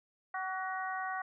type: harmonic tone with a mistuned harmonic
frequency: 377.5 Hz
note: F#4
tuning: 35 cents sharp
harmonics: 2 / 3 / 4 / 5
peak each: -38 / -40 / -41 / -42 dBFS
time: 0.34-1.22 s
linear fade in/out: 5 ms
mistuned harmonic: 4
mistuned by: -31 cents
effects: none